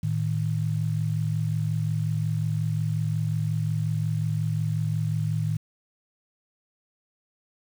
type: tone pair together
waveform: sine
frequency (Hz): 110 / 155.56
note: A2 / D#3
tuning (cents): 0 / 0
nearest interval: tritone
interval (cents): 600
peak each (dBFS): -26 / -26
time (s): 0.03-5.57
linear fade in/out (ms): 5
effects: 8-bit